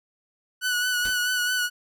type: tone with vibrato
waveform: sawtooth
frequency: 1480 Hz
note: F#6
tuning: in tune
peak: -19 dBFS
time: 0.61-1.7 s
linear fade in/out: 50 ms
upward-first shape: sine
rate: 4.6 Hz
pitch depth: 29 cents each way
type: noise with exponential decay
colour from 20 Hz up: pink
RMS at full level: -34 dBFS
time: 1.05-1.23 s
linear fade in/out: 1 ms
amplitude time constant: 39 ms
effects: none